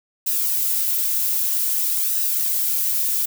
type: noise with flanger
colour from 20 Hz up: violet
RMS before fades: -21 dBFS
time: 0.26-3.26 s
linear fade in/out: 10 ms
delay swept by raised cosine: 0.89 to 3.69 ms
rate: 0.52 Hz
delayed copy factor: -0.5
effects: none